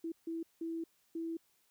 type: tone bursts at uneven times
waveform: sine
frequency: 329.6 Hz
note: E4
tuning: in tune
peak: -36 dBFS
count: 4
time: 0.04-0.12 / 0.27-0.43 / 0.61-0.84 / 1.15-1.37 s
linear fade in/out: 5 ms
effects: white hiss -73 dBFS RMS until 1.7 s